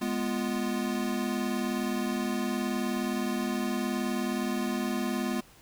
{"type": "chord", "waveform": "square", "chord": "F diminished", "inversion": "first", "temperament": "equal", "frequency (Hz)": [207.7, 246.9, 349.2], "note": ["Ab3", "Cb4", "F4"], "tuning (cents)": [0, 0, 0], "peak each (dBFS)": [-33, -32, -36], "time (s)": [0.01, 5.41], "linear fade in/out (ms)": 10, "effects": ["pink hiss -56 dBFS RMS until 5.61 s"]}